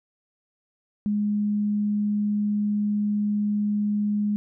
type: tone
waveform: sine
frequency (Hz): 207.7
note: G#3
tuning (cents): 0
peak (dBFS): -21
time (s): 1.06-4.36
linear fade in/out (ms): 0
effects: none